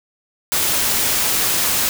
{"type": "noise", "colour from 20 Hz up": "white", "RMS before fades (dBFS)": -18, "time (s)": [0.52, 1.89], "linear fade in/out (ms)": 0, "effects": []}